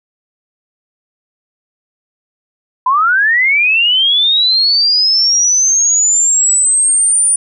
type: linear sweep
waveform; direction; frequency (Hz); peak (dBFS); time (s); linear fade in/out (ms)
sine; up; 983 to 9420; -8; 2.86-7.36; 5
effects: none